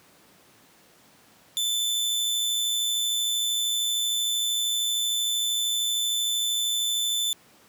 sawtooth tone with amplitude modulation, 3520 Hz, A7, in tune, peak -19 dBFS, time 1.57-7.33 s, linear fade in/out 0 ms, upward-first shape sine, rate 113 Hz, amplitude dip 35%, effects pink hiss -56 dBFS RMS until 7.68 s + high-pass 150 Hz 12 dB/octave

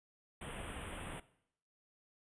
pink band-stop noise, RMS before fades -45 dBFS, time 0.41-1.2 s, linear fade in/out 5 ms, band 3400 to 8400 Hz, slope 96 dB/octave, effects noise-tail reverb RT60 0.7 s tail -18 dB re dry + resampled to 22050 Hz

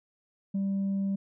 sine tone, 196 Hz, G3, in tune, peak -24 dBFS, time 0.54-1.16 s, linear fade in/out 10 ms, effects tanh soft clip ceiling -25 dBFS

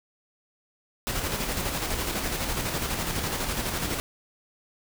pink noise with tremolo, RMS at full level -28 dBFS, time 1.07-4 s, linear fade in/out 0 ms, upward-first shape square, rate 12 Hz, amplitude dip 35%, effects none

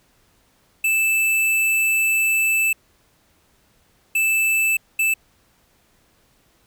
square tone bursts at uneven times, 2637 Hz, E7, in tune, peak -17 dBFS, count 3, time 0.84-2.73 / 4.15-4.77 / 4.99-5.14 s, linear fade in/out 5 ms, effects pink hiss -60 dBFS RMS until 6.66 s

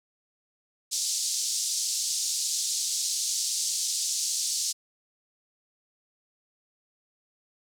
white band-pass noise, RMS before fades -29 dBFS, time 0.91-4.73 s, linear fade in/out 20 ms, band 4500 to 7900 Hz, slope 24 dB/octave, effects none

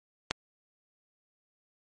click, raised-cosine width 0.2 ms, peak -9 dBFS, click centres 0.31 s, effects MP3 48 kbps

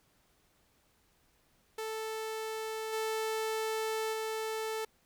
sawtooth tone with level steps, 440 Hz, A4, in tune, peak -32 / -28 / -30 dBFS, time 1.78-4.85 s, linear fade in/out 5 ms, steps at 2.92 / 4.12 s, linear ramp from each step 20 ms, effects pink hiss -70 dBFS RMS until 5.05 s

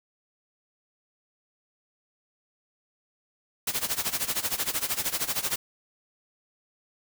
white noise with tremolo, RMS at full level -26 dBFS, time 3.67-5.56 s, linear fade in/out 5 ms, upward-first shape sine, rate 13 Hz, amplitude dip 85%, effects none

